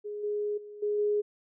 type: tone with level steps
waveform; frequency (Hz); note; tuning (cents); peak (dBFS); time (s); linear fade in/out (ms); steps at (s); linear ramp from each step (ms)
sine; 416.1; G#4; +3; -34 / -28 / -42 / -26 / -24; 0.04-1.22; 20; 0.23 / 0.57 / 0.82 / 0.98; 10
effects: none